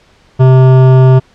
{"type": "tone with hard clipping", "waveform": "triangle", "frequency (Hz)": 130, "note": "C3", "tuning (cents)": -11, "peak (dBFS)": -4, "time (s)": [0.39, 1.2], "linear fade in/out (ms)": 20, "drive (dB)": 18, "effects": ["pink hiss -47 dBFS RMS until 1.34 s", "low-pass 5000 Hz 12 dB/octave"]}